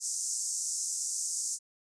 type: band-pass noise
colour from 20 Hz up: white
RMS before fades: -34 dBFS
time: 0-1.59 s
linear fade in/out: 50 ms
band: 5700 to 8600 Hz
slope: 48 dB/octave
effects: none